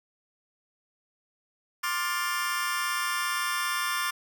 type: chord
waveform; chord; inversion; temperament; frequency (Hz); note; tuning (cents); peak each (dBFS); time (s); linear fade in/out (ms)
sawtooth; D minor seventh; third; just; 1057.2 / 1174.7 / 1409.6 / 1762; C6 / D6 / F6 / A6; +18 / 0 / +16 / +2; -29; 1.83-4.11; 10
effects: none